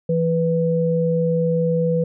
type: tone pair together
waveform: sine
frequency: 166.21 / 493.9 Hz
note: E3 / B4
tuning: +15 / 0 cents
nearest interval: octave + perfect fifth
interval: 1885 cents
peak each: -19 dBFS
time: 0.09-2.04 s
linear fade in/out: 5 ms
effects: none